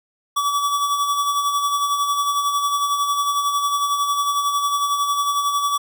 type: tone with tremolo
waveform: square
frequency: 1145 Hz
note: D6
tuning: 44 cents flat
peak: -17 dBFS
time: 0.36-5.78 s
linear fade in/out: 10 ms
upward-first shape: sine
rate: 11 Hz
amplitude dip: 45%
effects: none